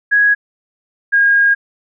sine tone pair in turn, 1661.2 / 1628 Hz, G#6 / G#6, 0 / -35 cents, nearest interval unison, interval 35 cents, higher first, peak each -8 dBFS, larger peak neither, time 0.11-0.35 / 1.12-1.55 s, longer second, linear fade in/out 20 ms, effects none

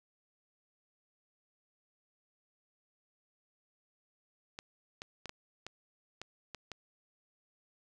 clicks, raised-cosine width 0.2 ms, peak -25 dBFS, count 8, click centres 4.589 / 5.019 / 5.257 / 5.294 / 5.666 / 6.216 / 6.547 / 6.717 s, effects none

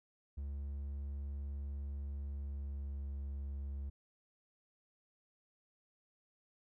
triangle tone with pitch glide, 70.3 to 69.53 Hz, C#2 to C#2, +25 to +6 cents, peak -37 dBFS, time 0.37-3.9 s, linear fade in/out 10 ms, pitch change -19 cents, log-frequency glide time 2.24-3.14 s, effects none

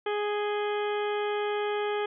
harmonic tone with a mistuned harmonic, 415.3 Hz, G#4, in tune, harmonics 1 / 2 / 3 / 4 / 5 / 6 / 7 / 8, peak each -28 / -34 / -38 / -40 / -42 / -44 / -45 / -46 dBFS, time 0.06-2.06 s, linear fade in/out 5 ms, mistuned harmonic 7, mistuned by +87 cents, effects none

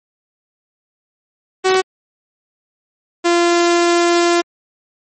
sawtooth tone pair in turn, 375.8 / 344.7 Hz, F#4 / F4, +27 / -23 cents, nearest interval minor second, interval 150 cents, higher first, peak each -7 dBFS, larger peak neither, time 1.64-1.82 / 3.24-4.42 s, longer second, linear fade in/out 20 ms, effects MP3 32 kbps

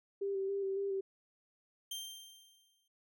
sine tone with vibrato, 392 Hz, G4, in tune, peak -33 dBFS, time 0.21-1.01 s, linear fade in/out 10 ms, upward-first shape square, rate 3.6 Hz, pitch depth 21 cents each way
sawtooth tone with exponential decay, 3158 Hz, G7, 12 cents sharp, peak -35 dBFS, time 1.91-2.88 s, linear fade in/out 5 ms, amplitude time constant 210 ms
effects none

